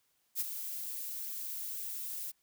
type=noise with ADSR envelope; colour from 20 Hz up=violet; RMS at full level=-31 dBFS; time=0.35-2.32 s; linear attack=55 ms; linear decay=23 ms; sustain=-9 dB; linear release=21 ms; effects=white hiss -75 dBFS RMS until 2.42 s